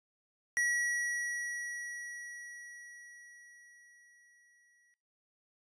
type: tone with exponential decay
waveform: square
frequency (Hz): 1925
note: B6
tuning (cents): -45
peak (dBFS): -28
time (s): 0.57-4.94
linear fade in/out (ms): 0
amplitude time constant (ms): 950
effects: noise-tail reverb RT60 0.7 s tail -23 dB re dry + resampled to 22050 Hz